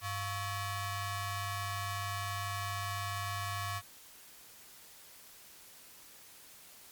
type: ring-modulated tone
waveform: sawtooth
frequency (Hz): 605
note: D#5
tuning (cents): -49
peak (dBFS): -28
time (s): 0.01-3.82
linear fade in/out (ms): 50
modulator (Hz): 506
effects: white hiss -55 dBFS RMS until 6.91 s + MP3 96 kbps